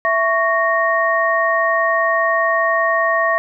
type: tone cluster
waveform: sine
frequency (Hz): 662 / 1113 / 1855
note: E5 / C#6 / A#6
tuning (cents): +7 / +7 / -9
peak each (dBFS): -18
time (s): 0.05-3.38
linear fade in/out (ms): 0
effects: none